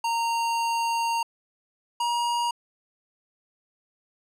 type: tone pair in turn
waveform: square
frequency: 925 / 949.9 Hz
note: A#5 / A#5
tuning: -14 / +32 cents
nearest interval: unison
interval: 46 cents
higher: second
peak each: -24 dBFS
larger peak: neither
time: 0.04-1.23 / 2-2.51 s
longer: first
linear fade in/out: 5 ms
effects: low-pass 10000 Hz 12 dB/octave